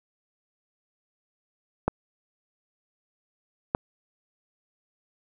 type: clicks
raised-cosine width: 1 ms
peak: -8 dBFS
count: 2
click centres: 1.88 / 3.749 s
effects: none